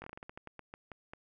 slowing click train, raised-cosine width 0.5 ms, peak -30 dBFS, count 14, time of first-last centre 0.02-1.135 s, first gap 20 ms, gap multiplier 1.22, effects none

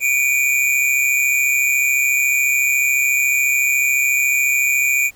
square tone pair together, 2299 / 2433 Hz, D7 / D#7, -37 / -39 cents, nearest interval minor second, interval 98 cents, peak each -19 / -17 dBFS, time 0-5.11 s, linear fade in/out 50 ms, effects pink hiss -51 dBFS RMS until 5.15 s

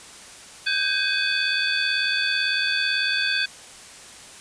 sine tone cluster, 1542 / 1620 / 2520 / 3457 / 4519 Hz, G6 / G#6 / D#7 / A7 / C#8, -29 / -43 / +21 / -31 / +33 cents, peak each -27 dBFS, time 0.66-3.46 s, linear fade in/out 10 ms, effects white hiss -43 dBFS RMS until 4.4 s + resampled to 22050 Hz

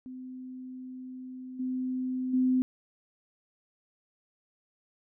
sine tone with level steps, 256.1 Hz, C4, 37 cents flat, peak -39 / -29 / -22 dBFS, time 0.06-2.62 s, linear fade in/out 0 ms, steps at 1.59 / 2.33 s, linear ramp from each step 10 ms, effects none

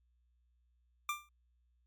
25% pulse tone with exponential decay, 1186 Hz, D6, 17 cents sharp, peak -27 dBFS, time 1.09-1.29 s, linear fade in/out 2 ms, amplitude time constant 43 ms, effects added 60 Hz sine -70 dBFS peak until 1.86 s + MP3 96 kbps

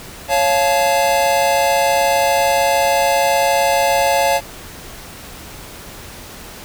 square chord, Db augmented, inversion none, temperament just, 554.4 / 693 / 866.2 Hz, Db5 / F5 / A5, 0 / -14 / -27 cents, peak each -18 dBFS, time 0.28-4.41 s, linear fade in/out 50 ms, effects pink hiss -35 dBFS RMS until 6.64 s

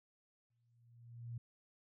sine tone with exponential growth, 118.1 Hz, A#2, 23 cents sharp, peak -40 dBFS, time 0.5-1.38 s, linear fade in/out 5 ms, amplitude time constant 190 ms, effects none

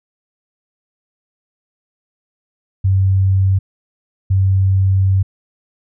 sine tone bursts at uneven times, 95.8 Hz, G2, 39 cents flat, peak -10 dBFS, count 2, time 2.84-3.59 / 4.3-5.23 s, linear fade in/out 10 ms, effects none

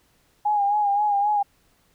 sine tone with vibrato, 821 Hz, G#5, 20 cents flat, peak -18 dBFS, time 0.45-1.43 s, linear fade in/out 10 ms, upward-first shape sine, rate 3.8 Hz, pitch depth 48 cents each way, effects pink hiss -63 dBFS RMS until 1.94 s

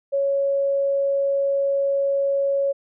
sine tone, 555 Hz, C#5, 2 cents sharp, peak -18 dBFS, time 0.12-2.73 s, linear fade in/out 20 ms, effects none

